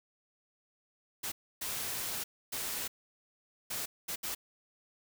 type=noise bursts at uneven times; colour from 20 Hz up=white; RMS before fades=-37 dBFS; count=6; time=1.23-1.32 / 1.61-2.24 / 2.52-2.88 / 3.7-3.86 / 4.08-4.16 / 4.23-4.35 s; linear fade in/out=10 ms; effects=none